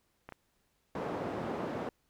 clicks, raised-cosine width 0.5 ms, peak -29 dBFS, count 2, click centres 0.29 / 0.323 s
white band-pass noise, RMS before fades -37 dBFS, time 0.95-1.89 s, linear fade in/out 2 ms, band 130 to 640 Hz, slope 12 dB/octave
effects pink hiss -75 dBFS RMS until 2.09 s

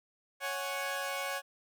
15% pulse chord, C# suspended fourth, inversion none, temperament equal, 554.4 / 740 / 830.6 Hz, C#5 / F#5 / G#5, 0 / 0 / 0 cents, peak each -30 / -33 / -35 dBFS, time 0.4-1.42 s, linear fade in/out 50 ms, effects none

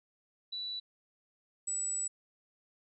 sine tone pair in turn, 3951 / 7875 Hz, B7 / B8, 0 / -6 cents, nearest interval octave, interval 1194 cents, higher second, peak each -36 / -32 dBFS, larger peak second, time 0.52-0.8 / 1.67-2.08 s, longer second, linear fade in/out 10 ms, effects none

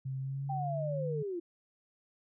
sine tone with pitch glide, 132.9 to 150.91 Hz, C3 to D3, +27 to +47 cents, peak -34 dBFS, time 0.05-1.23 s, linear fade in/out 10 ms, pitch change +220 cents, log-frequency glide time 0.19-0.97 s
sine linear sweep, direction down, 795 to 331.7 Hz, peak -34 dBFS, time 0.49-1.4 s, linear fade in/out 10 ms
effects none

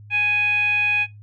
15% pulse tone with low-pass filter, 830.6 Hz, G#5, in tune, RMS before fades -20 dBFS, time 0.1-1.07 s, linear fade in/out 50 ms, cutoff 2500 Hz, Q 8.7, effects noise-tail reverb RT60 0.2 s tail -20 dB re dry + added 104 Hz sine -40 dBFS peak until 1.22 s

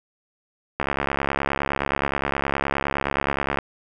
click train, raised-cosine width 0.5 ms, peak -7 dBFS, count 195, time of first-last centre 0.8-3.587 s, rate 69.6 Hz, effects none

